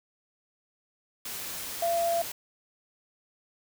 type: tone in noise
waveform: sine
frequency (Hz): 680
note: F5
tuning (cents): -46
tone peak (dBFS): -24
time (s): 1.82-2.22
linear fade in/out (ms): 5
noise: white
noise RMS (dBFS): -37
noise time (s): 1.25-2.32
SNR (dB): +10
effects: none